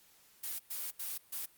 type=noise bursts at uneven times; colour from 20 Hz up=blue; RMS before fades=-39 dBFS; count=4; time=0.43-0.59 / 0.7-0.91 / 0.99-1.18 / 1.32-1.46 s; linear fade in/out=10 ms; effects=white hiss -64 dBFS RMS until 1.57 s + Opus 48 kbps